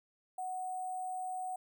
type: tone with sample-and-hold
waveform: sine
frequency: 740 Hz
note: F#5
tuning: in tune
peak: -36 dBFS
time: 0.38-1.56 s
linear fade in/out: 5 ms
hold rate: 8820 Hz
effects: none